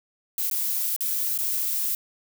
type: noise with dropouts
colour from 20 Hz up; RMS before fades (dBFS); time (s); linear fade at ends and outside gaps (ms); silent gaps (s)
violet; -26; 0.38-1.95; 1; 0.5-0.512 / 0.963-1.007 / 1.377-1.387
effects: none